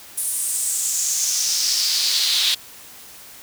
brown noise with high-pass filter sweep, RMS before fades -21 dBFS, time 0.17-2.55 s, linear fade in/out 10 ms, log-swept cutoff 10000 to 3600 Hz, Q 3.8, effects white hiss -42 dBFS RMS until 3.42 s

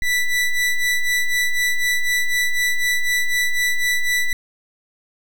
square ring-modulated tone, 986 Hz, B5, 3 cents flat, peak -14 dBFS, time 0.02-4.33 s, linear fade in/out 2 ms, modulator 988 Hz, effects none

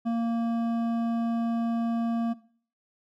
triangle tone with hard clipping, 231.3 Hz, A#3, 13 cents flat, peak -26 dBFS, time 0.05-2.34 s, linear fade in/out 20 ms, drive 13 dB, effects noise-tail reverb RT60 0.5 s tail -19 dB re dry

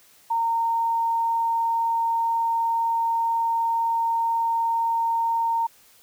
sine tone, 919 Hz, A#5, 25 cents flat, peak -20 dBFS, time 0.3-5.67 s, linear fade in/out 10 ms, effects white hiss -55 dBFS RMS until 6.02 s

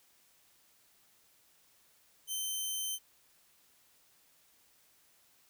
10% pulse tone, 3090 Hz, G7, 26 cents flat, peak -26 dBFS, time 2.27-2.99 s, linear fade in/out 50 ms, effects white hiss -67 dBFS RMS until 5.49 s

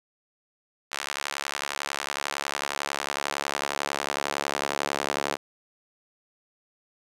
sawtooth tone with high-pass filter sweep, 71 Hz, C#2, 42 cents sharp, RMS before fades -31 dBFS, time 0.91-5.37 s, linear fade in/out 20 ms, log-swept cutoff 1400 to 520 Hz, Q 0.75, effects low-pass 10000 Hz 12 dB/octave

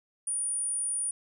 sine tone, 9470 Hz, D9, 13 cents sharp, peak -28 dBFS, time 0.27-1.11 s, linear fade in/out 5 ms, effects none

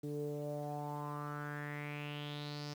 sawtooth tone with low-pass filter sweep, 146.83 Hz, D3, in tune, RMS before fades -42 dBFS, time 0.03-2.74 s, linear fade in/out 10 ms, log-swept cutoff 370 to 5300 Hz, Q 5.6, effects 10-bit

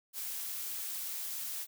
blue noise, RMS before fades -39 dBFS, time 0.13-1.67 s, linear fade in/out 50 ms, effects none

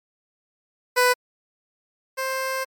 15% pulse tone pair in turn, 497.1 / 526.7 Hz, B4 / C5, +11 / +11 cents, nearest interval minor second, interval 100 cents, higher second, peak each -9 / -18 dBFS, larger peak first, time 0.96-1.14 / 2.17-2.65 s, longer second, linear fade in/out 20 ms, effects MP3 96 kbps

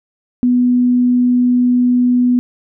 sine tone, 246.9 Hz, B3, in tune, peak -9 dBFS, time 0.43-2.39 s, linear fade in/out 0 ms, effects none

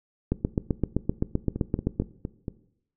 two click trains, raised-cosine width 3 ms, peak -10 / -17 dBFS, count 14 / 5, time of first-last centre 0.32-2 / 1.56-2.482 s, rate 7.74 / 4.34 Hz, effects noise-tail reverb RT60 0.7 s tail -18 dB re dry

